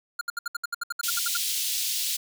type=tone bursts; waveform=square; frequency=1408 Hz; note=F6; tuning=14 cents sharp; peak=-27 dBFS; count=14; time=0.19-1.369 s; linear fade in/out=5 ms; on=22 ms; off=67 ms
type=high-pass noise; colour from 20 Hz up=pink; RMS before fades=-28 dBFS; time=1.03-2.17 s; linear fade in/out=10 ms; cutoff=3200 Hz; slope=24 dB/octave
effects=none